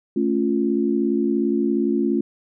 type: chord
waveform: sine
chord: A augmented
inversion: none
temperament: equal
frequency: 220 / 277.2 / 349.2 Hz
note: A3 / C#4 / E#4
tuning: 0 / 0 / 0 cents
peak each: -22 dBFS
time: 0.16-2.21 s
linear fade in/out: 5 ms
effects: none

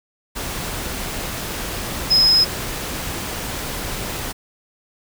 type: tone in noise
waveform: sine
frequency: 5110 Hz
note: D#8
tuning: 45 cents sharp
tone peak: -11 dBFS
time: 2.1-2.45 s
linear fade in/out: 20 ms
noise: pink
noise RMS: -27 dBFS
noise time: 0.35-4.33 s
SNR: +13 dB
effects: none

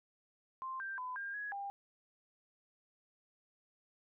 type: tone with pitch steps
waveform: sine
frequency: 1050 / 1577 / 1008 / 1604 / 1671 / 799 Hz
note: C6 / G6 / B5 / G6 / G#6 / G5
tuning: +6 / +10 / +35 / +39 / +10 / +33 cents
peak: -39 dBFS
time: 0.62-1.7 s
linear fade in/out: 0 ms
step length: 180 ms
effects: none

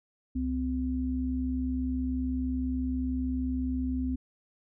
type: tone pair together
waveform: sine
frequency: 67.5 / 256.4 Hz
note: C#2 / C4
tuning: -45 / -35 cents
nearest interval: octave + major seventh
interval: 2310 cents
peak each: -32 / -29 dBFS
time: 0.35-4.16 s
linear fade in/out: 10 ms
effects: none

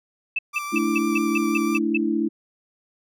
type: tone bursts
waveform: sine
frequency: 2631 Hz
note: E7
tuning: 4 cents flat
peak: -20 dBFS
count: 9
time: 0.36-1.972 s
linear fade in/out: 5 ms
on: 28 ms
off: 170 ms
type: tone with vibrato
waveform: 30% pulse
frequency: 1174.7 Hz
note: D6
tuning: in tune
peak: -26 dBFS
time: 0.53-1.79 s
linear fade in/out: 20 ms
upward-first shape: triangle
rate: 6.1 Hz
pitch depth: 19 cents each way
type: chord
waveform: sine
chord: A suspended fourth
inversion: none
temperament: just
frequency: 220 / 293.3 / 330 Hz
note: A3 / D4 / E4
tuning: 0 / -2 / +2 cents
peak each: -25 / -25 / -23 dBFS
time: 0.72-2.29 s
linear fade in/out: 20 ms
effects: none

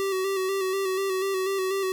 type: tone with vibrato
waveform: square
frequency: 383.4 Hz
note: G4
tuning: 38 cents flat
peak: -25 dBFS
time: 0-1.92 s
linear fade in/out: 0 ms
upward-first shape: square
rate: 4.1 Hz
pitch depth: 34 cents each way
effects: none

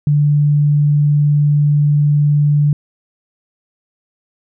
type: tone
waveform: sine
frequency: 146.83 Hz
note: D3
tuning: in tune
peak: -9 dBFS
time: 0.07-2.73 s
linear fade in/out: 2 ms
effects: none

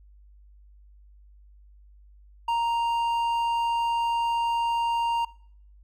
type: tone with hard clipping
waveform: sine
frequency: 932.3 Hz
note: A#5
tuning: in tune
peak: -24 dBFS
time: 2.48-5.25 s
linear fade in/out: 5 ms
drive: 6 dB
effects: noise-tail reverb RT60 0.6 s tail -22 dB re dry + added 50 Hz sine -50 dBFS peak until 5.83 s

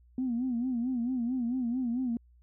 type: tone with vibrato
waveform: sine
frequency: 246.1 Hz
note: B3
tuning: 6 cents flat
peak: -27 dBFS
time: 0.18-2.17 s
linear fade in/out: 2 ms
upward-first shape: sine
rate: 4.5 Hz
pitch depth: 110 cents each way
effects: tanh soft clip ceiling -23 dBFS + added 60 Hz sine -57 dBFS peak until 2.42 s

